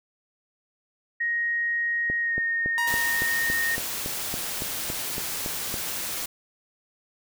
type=tone with pitch glide; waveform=sine; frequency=1876 to 1845.9 Hz; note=A#6 to A#6; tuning=+11 to -18 cents; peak=-23 dBFS; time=1.2-3.76 s; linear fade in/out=10 ms; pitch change=-29 cents; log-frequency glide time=2.2-2.38 s
type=click train; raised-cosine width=2 ms; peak=-19 dBFS; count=14; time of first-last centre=2.1-5.741 s; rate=3.57 Hz
type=tone with exponential decay; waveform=sawtooth; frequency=950 Hz; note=A#5; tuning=33 cents sharp; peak=-22 dBFS; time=2.78-3.98 s; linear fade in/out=0 ms; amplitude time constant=260 ms
type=noise; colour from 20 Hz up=white; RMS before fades=-31 dBFS; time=2.87-6.26 s; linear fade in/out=5 ms
effects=none